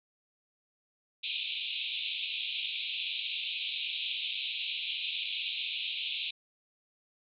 white band-pass noise, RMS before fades -36 dBFS, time 1.23-6.31 s, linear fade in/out 10 ms, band 2400 to 3900 Hz, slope 96 dB/octave, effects none

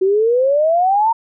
sine exponential sweep, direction up, 370 to 931 Hz, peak -11 dBFS, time 0.01-1.13 s, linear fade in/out 10 ms, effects none

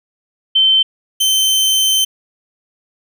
sine / sawtooth tone pair in turn, 3092 / 3092 Hz, G7 / G7, -24 / -24 cents, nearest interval unison, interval 0 cents, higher neither, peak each -8 dBFS, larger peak neither, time 0.55-0.83 / 1.2-2.05 s, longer second, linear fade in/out 10 ms, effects none

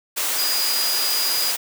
sine tone in noise, 4900 Hz, D#8, 27 cents flat, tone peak -22 dBFS, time 0.37-1.52 s, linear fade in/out 20 ms, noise white, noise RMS -23 dBFS, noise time 0.16-1.57 s, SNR -2 dB, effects high-pass 400 Hz 12 dB/octave

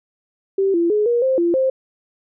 sine tone with pitch steps, 389.3 / 339.8 / 420.9 / 476.1 / 525 / 342.7 / 526 Hz, G4 / F4 / G#4 / A#4 / C5 / F4 / C5, -12 / -47 / +23 / +37 / +6 / -33 / +9 cents, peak -14 dBFS, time 0.58-1.7 s, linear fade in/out 5 ms, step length 160 ms, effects none

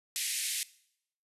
white band-pass noise, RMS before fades -34 dBFS, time 0.16-0.63 s, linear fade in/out 0 ms, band 1900 to 12000 Hz, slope 48 dB/octave, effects noise-tail reverb RT60 0.7 s tail -20 dB re dry + resampled to 32000 Hz

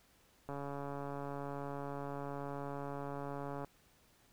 click train, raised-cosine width 1 ms, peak -29 dBFS, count 446, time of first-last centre 0.49-3.646 s, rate 141 Hz, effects pink hiss -68 dBFS RMS until 4.32 s

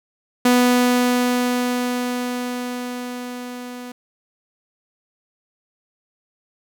sawtooth tone with level ramp, 246.9 Hz, B3, in tune, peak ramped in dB -8 to -28 dBFS, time 0.45-3.92 s, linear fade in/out 5 ms, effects none

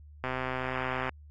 click train, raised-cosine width 0.5 ms, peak -17 dBFS, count 111, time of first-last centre 0.24-1.093 s, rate 129 Hz, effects added 74 Hz sine -48 dBFS peak until 1.3 s + AAC 48 kbps

